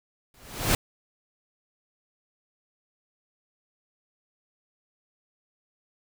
pink noise with exponential growth, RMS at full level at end -19 dBFS, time 0.34-0.75 s, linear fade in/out 2 ms, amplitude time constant 89 ms, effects none

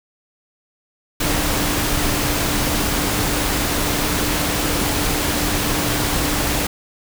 sine tone in noise, 295.2 Hz, D4, 9 cents sharp, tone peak -27 dBFS, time 1.2-6.67 s, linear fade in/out 5 ms, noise pink, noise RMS -20 dBFS, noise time 1.2-6.67 s, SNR -10 dB, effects none

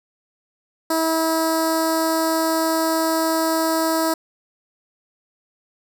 10% pulse tone with notch filter, 323.3 Hz, E4, 34 cents flat, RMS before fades -20 dBFS, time 0.9-4.14 s, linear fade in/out 5 ms, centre 2400 Hz, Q 0.58, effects none

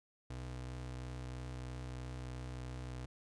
square ring-modulated tone, 93.3 Hz, F#2, 15 cents sharp, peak -40 dBFS, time 0.3-3.06 s, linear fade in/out 5 ms, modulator 31.6 Hz, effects resampled to 22050 Hz

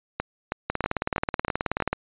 two click trains, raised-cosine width 0.5 ms, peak -9 / -10 dBFS, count 24 / 6, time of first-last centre 0.7-1.93 / 0.2-1.803 s, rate 18.7 / 3.12 Hz, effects resampled to 8000 Hz

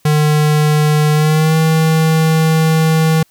square tone with pitch glide, 151.2 to 159.64 Hz, D#3 to D#3, -49 to +45 cents, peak -10 dBFS, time 0.05-3.23 s, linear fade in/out 5 ms, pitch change +94 cents, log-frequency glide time 1.13-1.56 s, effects white hiss -55 dBFS RMS until 3.3 s

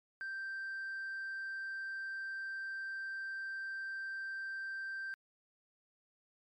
triangle tone with tanh clipping, 1568 Hz, G6, in tune, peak -39 dBFS, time 0.21-5.14 s, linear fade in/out 0 ms, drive 6 dB, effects MP3 96 kbps

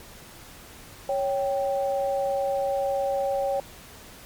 sine tone pair together, 554.4 / 783.1 Hz, C#5 / G5, 0 / -2 cents, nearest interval tritone, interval 598 cents, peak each -24 / -28 dBFS, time 1.09-3.6 s, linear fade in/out 2 ms, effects pink hiss -46 dBFS RMS until 4.25 s + MP3 96 kbps

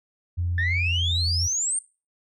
sine tone with pitch glide, 87.31 to 85.71 Hz, F2 to F2, 0 to -32 cents, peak -22 dBFS, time 0.37-1.48 s, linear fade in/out 20 ms, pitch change -32 cents, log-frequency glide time 0.83-0.99 s
sine exponential sweep, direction up, 1760 to 8990 Hz, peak -22 dBFS, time 0.58-1.79 s, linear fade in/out 2 ms
effects noise-tail reverb RT60 0.3 s tail -20 dB re dry + tanh soft clip ceiling -16 dBFS

